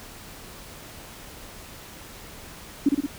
sine tone with echo, 283.7 Hz, C#4, 40 cents sharp, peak -14 dBFS, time 2.86-2.89 s, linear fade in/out 5 ms, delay 58 ms, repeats 3, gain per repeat -3 dB, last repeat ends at 3.064 s, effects pink hiss -43 dBFS RMS until 3.18 s

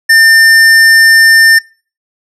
square tone, 1800 Hz, A6, 39 cents sharp, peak -3 dBFS, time 0.09-1.59 s, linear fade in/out 10 ms, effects noise-tail reverb RT60 0.4 s tail -25 dB re dry + low-pass 12000 Hz 12 dB/octave

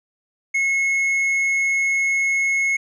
sine tone with tanh clipping, 2177 Hz, C#7, 32 cents flat, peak -18 dBFS, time 0.54-2.77 s, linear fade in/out 10 ms, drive 5 dB, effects none

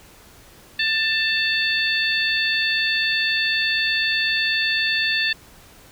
harmonic tone, 888 Hz, A5, 16 cents sharp, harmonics 2 / 3 / 4 / 5, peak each -22 / -24 / -25 / -26 dBFS, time 0.79-5.33 s, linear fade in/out 5 ms, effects pink hiss -48 dBFS RMS until 5.91 s

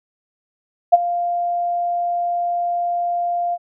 sine tone with ADSR envelope, 698 Hz, F5, 1 cent flat, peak -3 dBFS, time 0.92-3.58 s, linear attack 18 ms, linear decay 27 ms, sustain -15 dB, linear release 45 ms, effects none

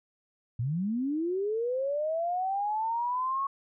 sine linear sweep, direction up, 109.1 to 1108.7 Hz, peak -27 dBFS, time 0.59-3.47 s, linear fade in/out 5 ms, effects none

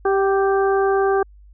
harmonic tone with a mistuned harmonic, 392 Hz, G4, in tune, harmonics 1 / 2 / 3 / 4, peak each -16 / -22 / -26 / -28 dBFS, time 0.05-1.23 s, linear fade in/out 5 ms, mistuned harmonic 2, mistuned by -20 cents, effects added 50 Hz sine -43 dBFS peak until 1.53 s

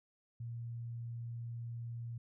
sine tone, 117.4 Hz, A#2, 13 cents sharp, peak -40 dBFS, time 0.4-2.18 s, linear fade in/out 5 ms, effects none

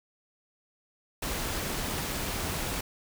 pink noise with amplitude modulation, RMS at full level -31 dBFS, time 1.22-2.81 s, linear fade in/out 5 ms, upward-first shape sine, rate 216 Hz, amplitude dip 35%, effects none

